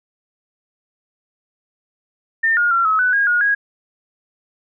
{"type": "tone with pitch steps", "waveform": "sine", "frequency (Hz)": [1808, 1426, 1367, 1285, 1494, 1632, 1440, 1648], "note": ["A6", "F6", "F6", "E6", "F#6", "G#6", "F#6", "G#6"], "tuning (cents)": [47, 36, -37, -45, 16, -31, -47, -14], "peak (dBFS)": -13, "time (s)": [2.43, 3.55], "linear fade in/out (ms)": 10, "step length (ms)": 140, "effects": []}